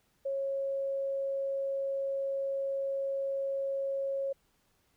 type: tone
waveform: sine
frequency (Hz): 547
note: C#5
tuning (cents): -23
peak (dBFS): -30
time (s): 0.25-4.33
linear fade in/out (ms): 10
effects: pink hiss -72 dBFS RMS until 4.96 s